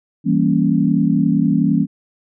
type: chord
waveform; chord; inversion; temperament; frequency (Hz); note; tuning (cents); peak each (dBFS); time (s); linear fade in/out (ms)
sine; E diminished seventh; none; equal; 164.81 / 196 / 233.1 / 277.2; E3 / G3 / Bb3 / Db4; 0 / 0 / 0 / 0; -18; 0.24-1.87; 50
effects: none